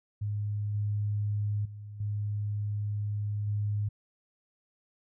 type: tone with level steps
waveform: sine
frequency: 103.83 Hz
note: G#2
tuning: in tune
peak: -29 / -27 / -40 / -29 / -27 dBFS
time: 0.21-3.89 s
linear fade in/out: 10 ms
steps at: 0.74 / 1.65 / 2 / 3.47 s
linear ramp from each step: 5 ms
effects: none